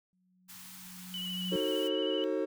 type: tone with exponential growth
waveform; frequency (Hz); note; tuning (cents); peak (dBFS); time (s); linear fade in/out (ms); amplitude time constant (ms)
sine; 183.3; F#3; -16; -32; 0.13-1.56; 0; 310
type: band-stop noise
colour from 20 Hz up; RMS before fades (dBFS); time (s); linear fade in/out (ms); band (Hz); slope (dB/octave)
white; -49; 0.48-1.89; 20; 290 to 770; 96
type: tone with vibrato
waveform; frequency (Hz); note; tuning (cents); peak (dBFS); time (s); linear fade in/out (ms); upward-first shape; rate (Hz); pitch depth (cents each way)
sine; 2960; F#7; 0; -36; 1.14-2.24; 0; square; 13; 23
type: chord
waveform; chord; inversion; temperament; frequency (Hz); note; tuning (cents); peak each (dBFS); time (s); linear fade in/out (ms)
triangle; D# diminished seventh; none; just; 311.1 / 373.4 / 448 / 537.6; D#4 / F#4 / A4 / C5; 0 / +16 / +31 / +47; -33; 1.51-2.46; 20
effects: none